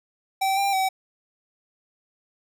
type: tone with pitch steps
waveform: square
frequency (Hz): 773 / 793 / 763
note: G5 / G5 / G5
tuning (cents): -24 / +20 / -47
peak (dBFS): -21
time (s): 0.41-0.89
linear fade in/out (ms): 10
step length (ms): 160
effects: none